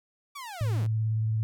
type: linear sweep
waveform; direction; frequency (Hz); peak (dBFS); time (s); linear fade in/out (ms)
sawtooth; down; 1172 to 86.7; -34; 0.35-0.87; 10
type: tone with vibrato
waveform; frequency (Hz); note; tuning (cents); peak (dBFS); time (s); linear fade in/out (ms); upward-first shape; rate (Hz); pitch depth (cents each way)
sine; 110; A2; 0; -24; 0.61-1.43; 0; sine; 18; 21
effects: none

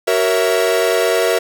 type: chord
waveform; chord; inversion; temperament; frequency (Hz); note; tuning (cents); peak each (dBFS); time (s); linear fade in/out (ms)
45% pulse; F# dominant seventh; none; equal with one note detuned; 375.8 / 466.2 / 554.4 / 659.3; F#4 / A#4 / C#5 / E5; +27 / 0 / 0 / 0; -20 / -17 / -22 / -18; 0.07-1.39; 10
effects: none

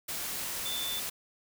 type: tone in noise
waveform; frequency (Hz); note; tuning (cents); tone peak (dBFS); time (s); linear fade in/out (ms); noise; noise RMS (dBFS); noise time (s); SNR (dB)
sine; 3527; A7; +3; -34; 0.65-1; 10; white; -36; 0.08-1.1; -1
effects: none

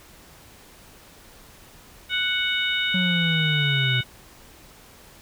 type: harmonic tone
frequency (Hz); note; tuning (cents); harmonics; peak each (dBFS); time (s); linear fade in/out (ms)
740; F#5; 0; 2 / 3 / 4 / 5; -27 / -27 / -27 / -27; 2.09-4.04; 50
type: linear sweep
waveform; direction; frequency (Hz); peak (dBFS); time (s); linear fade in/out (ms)
triangle; down; 185.5 to 124.2; -20; 2.94-4.01; 5
effects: pink hiss -49 dBFS RMS until 5.21 s

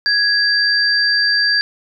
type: tone pair together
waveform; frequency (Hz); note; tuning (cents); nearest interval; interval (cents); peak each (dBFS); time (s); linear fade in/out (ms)
sine; 1661.2 / 4699; G#6 / D8; 0 / 0; octave + tritone; 1800; -15; 0.06-1.61; 0
effects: none

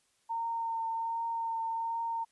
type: tone with vibrato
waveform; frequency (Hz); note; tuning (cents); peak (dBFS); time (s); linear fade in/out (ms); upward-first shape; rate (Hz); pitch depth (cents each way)
sine; 914; A#5; -34; -31; 0.29-2.25; 20; triangle; 1.3; 17
effects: white hiss -72 dBFS RMS until 2.31 s + resampled to 24000 Hz

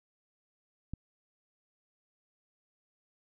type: click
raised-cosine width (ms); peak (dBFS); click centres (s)
5; -25; 0.936
effects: none

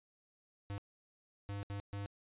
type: tone bursts at uneven times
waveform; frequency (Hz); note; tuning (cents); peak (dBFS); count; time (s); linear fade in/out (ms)
square; 100.7; G2; +47; -40; 4; 0.7-0.78 / 1.49-1.63 / 1.7-1.8 / 1.93-2.06; 0
effects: resampled to 8000 Hz

